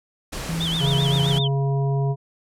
pink noise, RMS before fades -31 dBFS, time 0.32-1.39 s, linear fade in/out 10 ms
sine tone with pitch glide, 164.81 to 166.92 Hz, E3 to E3, 0 to +22 cents, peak -24 dBFS, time 0.49-1.4 s, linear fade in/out 2 ms, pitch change +22 cents, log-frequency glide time 0.95-1.18 s
sine tone with vibrato, 3322 Hz, G#7, in tune, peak -24 dBFS, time 0.6-1.48 s, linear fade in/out 10 ms, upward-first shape sine, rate 7.7 Hz, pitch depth 170 cents each way
harmonic tone, 137.8 Hz, C#3, 10 cents flat, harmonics 1 / 3 / 5 / 7, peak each -19 / -29 / -33 / -36 dBFS, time 0.79-2.16 s, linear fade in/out 50 ms
effects low-pass 11000 Hz 12 dB/octave

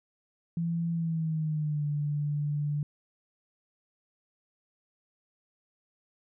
sine tone with pitch glide, 167.9 to 147.01 Hz, E3 to D3, +32 to +2 cents, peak -27 dBFS, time 0.57-2.83 s, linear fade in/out 2 ms, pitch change -230 cents, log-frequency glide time 0.92-1.85 s, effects none

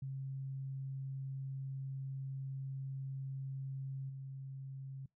sine tone with level steps, 134.8 Hz, C#3, 48 cents flat, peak -39 / -43 dBFS, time 0.02-5.06 s, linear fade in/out 5 ms, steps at 4.09 s, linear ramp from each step 10 ms, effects noise-tail reverb RT60 0.2 s tail -25 dB re dry

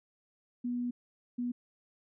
sine tone bursts at uneven times, 243.8 Hz, B3, 22 cents flat, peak -31 dBFS, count 2, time 0.64-0.91 / 1.38-1.52 s, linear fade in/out 10 ms, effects none

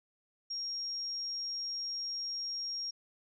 sine tone, 5580 Hz, F8, 2 cents flat, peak -35 dBFS, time 0.5-2.91 s, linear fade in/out 10 ms, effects none

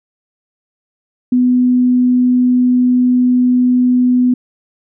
sine tone, 249.3 Hz, B3, 16 cents sharp, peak -8 dBFS, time 1.32-4.34 s, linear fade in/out 5 ms, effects none

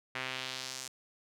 sawtooth tone with band-pass filter sweep, 130.2 Hz, C3, 8 cents flat, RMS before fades -40 dBFS, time 0.15-0.88 s, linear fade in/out 5 ms, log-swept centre 2100 to 7200 Hz, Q 1.5, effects none

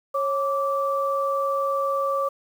sine tone pair together, 548.7 / 1164 Hz, C#5 / D6, -18 / -16 cents, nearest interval octave + minor second, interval 1302 cents, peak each -24 dBFS, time 0.14-2.29 s, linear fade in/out 10 ms, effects 8-bit

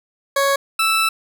20% pulse tone pair in turn, 554.4 / 1318.6 Hz, C#5 / E6, 0 / 0 cents, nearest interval octave + minor third, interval 1500 cents, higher second, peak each -10 dBFS, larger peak neither, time 0.36-0.56 / 0.79-1.09 s, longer second, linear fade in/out 5 ms, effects none

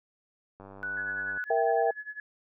click train, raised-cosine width 1 ms, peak -33 dBFS, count 77, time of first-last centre 0.6-1.374 s, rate 98.2 Hz
sine tone, 1480 Hz, F#6, in tune, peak -31 dBFS, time 0.83-1.44 s, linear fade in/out 0 ms
sine tone with tremolo, 1700 Hz, G#6, 40 cents sharp, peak -34 dBFS, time 0.97-2.2 s, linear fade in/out 2 ms, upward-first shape sine, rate 10 Hz, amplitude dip 90%
sine chord, E diminished, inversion second, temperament equal, 466.2 / 659.3 / 784 Hz, Bb4 / E5 / G5, 0 / 0 / 0 cents, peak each -27 dBFS, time 1.5-1.91 s, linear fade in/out 5 ms
effects none

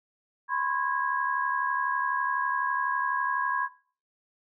sine tone cluster, 1005 / 1077 / 1647 Hz, B5 / C6 / G#6, +30 / +50 / -15 cents, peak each -30 dBFS, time 0.48-3.69 s, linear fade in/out 50 ms, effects noise-tail reverb RT60 0.4 s tail -17 dB re dry

